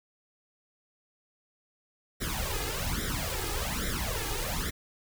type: noise with flanger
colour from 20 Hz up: pink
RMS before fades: -32 dBFS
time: 2.2-4.71 s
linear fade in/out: 20 ms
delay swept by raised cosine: 0.54 to 2.44 ms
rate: 1.2 Hz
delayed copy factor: +1
effects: none